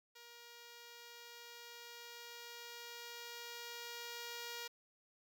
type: tone with level ramp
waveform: 5% pulse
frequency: 473.5 Hz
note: A#4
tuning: 27 cents sharp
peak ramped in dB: -44 to -32 dBFS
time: 0.15-4.68 s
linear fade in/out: 10 ms
effects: none